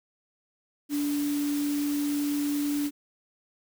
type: tone in noise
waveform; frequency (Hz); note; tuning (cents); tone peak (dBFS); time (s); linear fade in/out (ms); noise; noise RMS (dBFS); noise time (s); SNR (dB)
sine; 290; D4; -22; -25; 0.89-2.91; 50; white; -39; 0.89-2.91; +11
effects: none